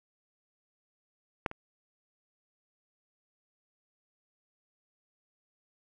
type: clicks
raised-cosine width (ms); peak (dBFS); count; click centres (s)
0.5; -13 / -26; 2; 1.462 / 1.514
effects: none